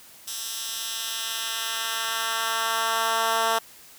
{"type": "tone with high-pass filter sweep", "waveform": "10% pulse", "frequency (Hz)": 225.9, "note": "A3", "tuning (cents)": 46, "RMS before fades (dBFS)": -27, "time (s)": [0.27, 3.59], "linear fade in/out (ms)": 10, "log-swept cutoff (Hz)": [5300, 700], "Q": 0.92, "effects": ["white hiss -49 dBFS RMS until 3.98 s"]}